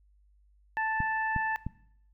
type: harmonic tone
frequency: 880 Hz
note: A5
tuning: in tune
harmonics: 1 / 2 / 3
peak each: -30 / -30 / -45 dBFS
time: 0.77-1.56 s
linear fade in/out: 0 ms
type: clicks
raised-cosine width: 5 ms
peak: -20 dBFS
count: 3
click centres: 1.004 / 1.363 / 1.666 s
effects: noise-tail reverb RT60 0.7 s tail -20 dB re dry + added 50 Hz sine -60 dBFS peak until 2.13 s